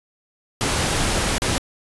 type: noise with dropouts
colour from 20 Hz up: pink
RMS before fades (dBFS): -21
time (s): 0.61-1.58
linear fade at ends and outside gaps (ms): 0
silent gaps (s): 1.381-1.42
effects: resampled to 24000 Hz